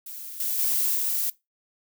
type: noise with level steps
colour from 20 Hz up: violet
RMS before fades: -38 / -27 / -24 / -26 dBFS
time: 0.06-1.3 s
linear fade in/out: 5 ms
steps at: 0.4 / 0.59 / 0.95 s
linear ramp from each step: 2 ms
effects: noise-tail reverb RT60 0.2 s tail -20 dB re dry